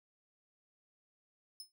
sawtooth tone with exponential decay, 5200 Hz, E8, 24 cents flat, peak -39 dBFS, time 1.6-1.72 s, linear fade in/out 1 ms, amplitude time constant 24 ms, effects none

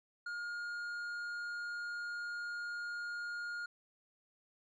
sine tone with tanh clipping, 1422 Hz, F6, 31 cents sharp, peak -40 dBFS, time 0.26-3.66 s, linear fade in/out 5 ms, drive 7 dB, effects none

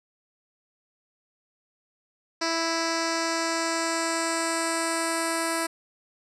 10% pulse tone with low-pass filter sweep, 329.6 Hz, E4, in tune, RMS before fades -27 dBFS, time 2.41-5.67 s, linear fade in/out 10 ms, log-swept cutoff 5700 to 10000 Hz, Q 3.2, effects none

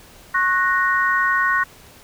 sine chord, F# major, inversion second, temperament equal with one note detuned, 1092.8 / 1480 / 1864.7 Hz, C#6 / F#6 / A#6, -25 / 0 / 0 cents, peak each -20 dBFS, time 0.34-1.64 s, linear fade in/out 10 ms, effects pink hiss -46 dBFS RMS until 2.03 s

